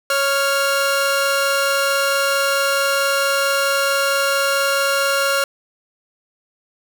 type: tone pair together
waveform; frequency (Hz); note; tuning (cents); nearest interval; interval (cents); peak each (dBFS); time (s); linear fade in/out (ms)
sawtooth; 553.1 / 1395; C#5 / F6; -4 / -2; octave + major third; 1602; -15; 0.1-5.44; 2
effects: none